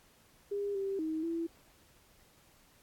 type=tone with pitch steps; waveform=sine; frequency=404.4 / 391.2 / 316.3 / 332.7 Hz; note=G#4 / G4 / D#4 / E4; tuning=-46 / -4 / +29 / +16 cents; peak=-32 dBFS; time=0.51-1.47 s; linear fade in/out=10 ms; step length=240 ms; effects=pink hiss -64 dBFS RMS until 2.82 s + AAC 64 kbps